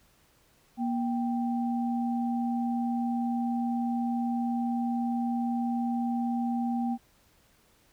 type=tone pair together; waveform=sine; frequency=237.8 / 784 Hz; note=A#3 / G5; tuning=+35 / 0 cents; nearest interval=octave + major sixth; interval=2065 cents; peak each=-27 / -34 dBFS; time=0.77-6.98 s; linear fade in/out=50 ms; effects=pink hiss -64 dBFS RMS until 7.92 s